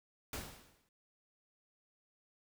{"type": "noise with exponential decay", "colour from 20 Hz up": "pink", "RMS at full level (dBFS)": -40, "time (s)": [0.33, 0.89], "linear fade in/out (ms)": 2, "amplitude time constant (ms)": 120, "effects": []}